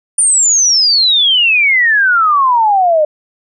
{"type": "exponential sweep", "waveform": "sine", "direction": "down", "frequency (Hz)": [9350, 594], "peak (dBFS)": -7, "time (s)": [0.18, 3.05], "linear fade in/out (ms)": 5, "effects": []}